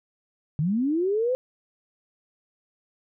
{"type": "linear sweep", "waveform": "sine", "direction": "up", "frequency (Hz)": [140, 521], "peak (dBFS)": -21, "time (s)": [0.59, 1.35], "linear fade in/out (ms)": 0, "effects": []}